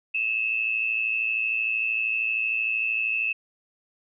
sine tone pair together, 2590 / 2703 Hz, E7 / E7, -31 / +43 cents, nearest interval minor second, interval 74 cents, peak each -24 / -29 dBFS, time 0.14-3.33 s, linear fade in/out 10 ms, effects none

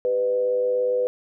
sine tone with frequency modulation, 499.2 Hz, B4, 19 cents sharp, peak -19 dBFS, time 0.05-1.07 s, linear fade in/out 0 ms, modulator 107 Hz, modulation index 0.42, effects none

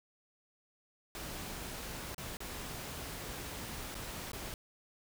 pink noise with dropouts, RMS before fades -43 dBFS, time 1.15-4.54 s, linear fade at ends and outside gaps 1 ms, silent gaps 2.146-2.18 / 2.37-2.404 / 3.945-3.952 / 4.318-4.332 s, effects none

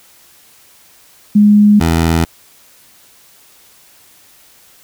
sine / 15% pulse tone pair in turn, 207.7 / 82.43 Hz, G#3 / E2, 0 / 0 cents, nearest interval octave + major third, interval 1600 cents, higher first, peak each -4 dBFS, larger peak neither, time 1.35-1.8 / 1.8-2.25 s, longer neither, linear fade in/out 10 ms, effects white hiss -46 dBFS RMS until 4.83 s

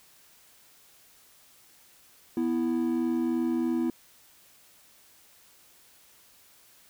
triangle tone pair together, 246.9 / 330.1 Hz, B3 / E4, 0 / +2 cents, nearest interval perfect fourth, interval 502 cents, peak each -25 dBFS, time 2.37-3.9 s, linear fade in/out 2 ms, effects tanh soft clip ceiling -16 dBFS + white hiss -58 dBFS RMS until 6.89 s

